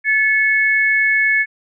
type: tone pair together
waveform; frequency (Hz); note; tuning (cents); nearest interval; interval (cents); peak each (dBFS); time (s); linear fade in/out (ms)
sine; 1728.1 / 2200; A6 / C#7; -32 / -14; major third; 418; -15; 0.04-1.46; 50
effects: none